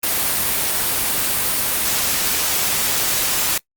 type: noise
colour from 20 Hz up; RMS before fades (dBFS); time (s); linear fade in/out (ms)
white; -19; 0.03-3.58; 5
effects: noise-tail reverb RT60 0.1 s tail -22 dB re dry + Opus 32 kbps